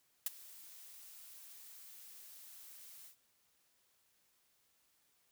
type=noise with ADSR envelope; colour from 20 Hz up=blue; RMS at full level=-33 dBFS; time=0.26-3.16 s; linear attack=5 ms; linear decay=20 ms; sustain=-22 dB; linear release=100 ms; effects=white hiss -75 dBFS RMS until 5.31 s